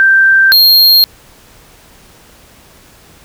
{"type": "tone pair in turn", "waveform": ["sine", "square"], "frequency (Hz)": [1568, 4230], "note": ["G6", "C8"], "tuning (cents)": [0, 18], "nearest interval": "octave + perfect fourth", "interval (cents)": 1718, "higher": "second", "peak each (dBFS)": -4, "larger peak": "neither", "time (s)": [[0, 0.52], [0.52, 1.04]], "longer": "neither", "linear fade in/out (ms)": 0, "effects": ["pink hiss -42 dBFS RMS until 3.24 s"]}